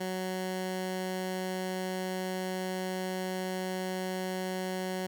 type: tone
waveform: 15% pulse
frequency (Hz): 185.8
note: F#3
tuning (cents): +7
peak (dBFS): -26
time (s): 0-5.07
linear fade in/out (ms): 10
effects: none